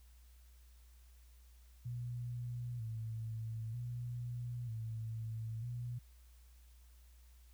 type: tone with vibrato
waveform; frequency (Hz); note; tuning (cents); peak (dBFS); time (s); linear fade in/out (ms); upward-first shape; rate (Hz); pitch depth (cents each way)
sine; 116.54; A#2; 0; -39; 1.85-5.99; 10; square; 0.53; 67
effects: added 60 Hz sine -58 dBFS peak until 7.53 s + white hiss -71 dBFS RMS until 7.53 s